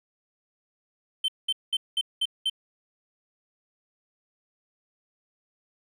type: tone bursts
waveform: triangle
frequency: 3095 Hz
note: G7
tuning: 23 cents flat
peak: -21 dBFS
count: 6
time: 1.24-2.498 s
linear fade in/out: 5 ms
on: 43 ms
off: 200 ms
effects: none